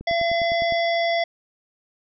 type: click train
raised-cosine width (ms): 3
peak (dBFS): -23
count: 8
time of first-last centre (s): 0.01-0.723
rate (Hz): 9.82
type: harmonic tone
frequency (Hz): 678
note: E5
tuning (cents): +49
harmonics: 1 / 3 / 5 / 7 / 8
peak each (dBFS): -20 / -26 / -31 / -37 / -37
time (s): 0.07-1.24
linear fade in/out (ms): 5
effects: none